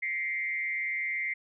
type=tone with frequency modulation; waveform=sine; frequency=2093 Hz; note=C7; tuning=in tune; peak=-29 dBFS; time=0.02-1.34 s; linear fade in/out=10 ms; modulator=166 Hz; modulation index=0.65; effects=none